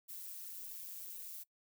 violet noise with amplitude modulation, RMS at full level -44 dBFS, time 0.08-1.44 s, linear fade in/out 20 ms, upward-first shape sine, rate 182 Hz, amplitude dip 75%, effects noise-tail reverb RT60 0.1 s tail -22 dB re dry

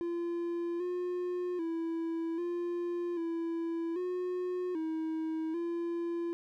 triangle tone with pitch steps, 342.9 / 357.8 / 330.1 / 348.1 / 333 / 361.9 / 319.2 / 340.8 Hz, F4 / F4 / E4 / F4 / E4 / F#4 / D#4 / F4, -32 / +42 / +2 / -6 / +18 / -38 / +44 / -42 cents, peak -30 dBFS, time 0.01-6.33 s, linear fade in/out 0 ms, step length 790 ms, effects none

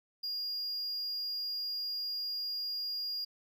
triangle tone, 4835 Hz, D8, 50 cents sharp, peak -33 dBFS, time 0.23-3.25 s, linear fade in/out 10 ms, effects 12-bit

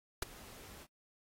pink noise with ADSR envelope, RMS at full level -32 dBFS, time 0.22-0.87 s, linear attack 5 ms, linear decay 12 ms, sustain -22 dB, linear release 46 ms, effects AAC 48 kbps

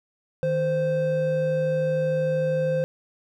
triangle tone pair together, 155.56 / 519.6 Hz, D#3 / C5, 0 / -12 cents, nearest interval octave + major sixth, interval 2088 cents, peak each -25 / -20 dBFS, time 0.43-2.84 s, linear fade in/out 0 ms, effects none

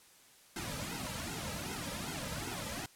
pink noise with flanger, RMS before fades -40 dBFS, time 0.56-2.86 s, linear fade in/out 2 ms, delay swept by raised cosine 1.7 to 2.8 ms, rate 2.6 Hz, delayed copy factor -1, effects white hiss -61 dBFS RMS until 2.95 s + low-pass 12000 Hz 12 dB/octave

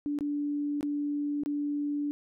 sine tone with dropouts, 290.9 Hz, D4, 16 cents flat, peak -28 dBFS, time 0.06-2.11 s, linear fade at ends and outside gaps 0 ms, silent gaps 0.188-0.208 / 0.809-0.829 / 1.435-1.46 s, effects none

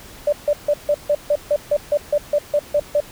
sine tone bursts, 587.3 Hz, D5, in tune, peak -13 dBFS, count 14, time 0.27-3.004 s, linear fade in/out 5 ms, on 56 ms, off 150 ms, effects pink hiss -41 dBFS RMS until 3.11 s

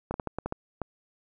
clicks, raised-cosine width 1 ms, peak -17 dBFS, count 8, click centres 0.11 / 0.141 / 0.198 / 0.273 / 0.386 / 0.46 / 0.524 / 0.817 s, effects none

